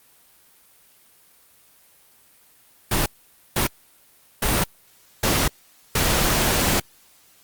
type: noise bursts at uneven times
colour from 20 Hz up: pink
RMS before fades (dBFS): -20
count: 5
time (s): 2.91-3.06 / 3.56-3.67 / 4.42-4.64 / 5.23-5.48 / 5.95-6.8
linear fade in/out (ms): 5
effects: white hiss -55 dBFS RMS until 7.43 s + Opus 32 kbps

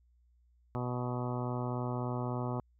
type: harmonic tone with a mistuned harmonic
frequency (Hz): 123.47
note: B2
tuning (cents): 0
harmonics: 1 / 2 / 3 / 4 / 5 / 6 / 7 / 8 / 9 / 10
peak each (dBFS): -35 / -39 / -42 / -45 / -44 / -46 / -45 / -47 / -47 / -49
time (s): 0.75-2.6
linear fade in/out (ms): 0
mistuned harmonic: 10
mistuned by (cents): +26
effects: added 60 Hz sine -64 dBFS peak until 2.79 s

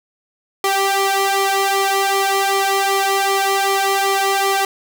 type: tone with flanger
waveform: sawtooth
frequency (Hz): 392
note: G4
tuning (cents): 0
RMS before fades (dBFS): -17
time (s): 0.64-4.65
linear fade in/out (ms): 2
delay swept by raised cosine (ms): 0.93 to 1.6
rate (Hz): 2.6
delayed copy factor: +0.9
effects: none

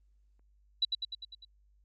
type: tone with echo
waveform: sine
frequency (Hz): 3943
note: B7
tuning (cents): -4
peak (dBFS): -24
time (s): 0.82-0.85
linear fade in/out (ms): 5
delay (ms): 100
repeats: 6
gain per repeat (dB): -4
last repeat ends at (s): 1.45
effects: added 50 Hz sine -63 dBFS peak until 1.84 s + Opus 24 kbps

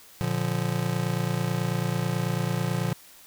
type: chord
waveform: square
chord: Bb major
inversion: none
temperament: just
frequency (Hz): 116.54 / 145.68 / 174.81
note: Bb2 / D3 / F3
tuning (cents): 0 / -14 / +2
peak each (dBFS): -30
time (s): 0.21-2.93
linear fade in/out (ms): 0
effects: white hiss -51 dBFS RMS until 3.26 s

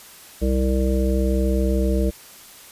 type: harmonic tone with a mistuned harmonic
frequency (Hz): 65.41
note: C2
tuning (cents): 0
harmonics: 1 / 3 / 5 / 7 / 9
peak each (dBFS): -19 / -24 / -26 / -27 / -29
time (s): 0.41-2.11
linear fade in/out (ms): 20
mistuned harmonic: 1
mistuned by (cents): -65
effects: white hiss -44 dBFS RMS until 2.71 s + resampled to 32000 Hz

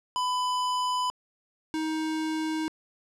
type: tone pair in turn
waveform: square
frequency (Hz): 1000 / 315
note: B5 / D#4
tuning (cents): +21 / +21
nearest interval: octave + minor sixth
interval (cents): 2000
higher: first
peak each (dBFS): -26 / -28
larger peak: first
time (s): 0.16-1.1 / 1.74-2.68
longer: neither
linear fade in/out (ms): 0
effects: low-pass 8000 Hz 12 dB/octave

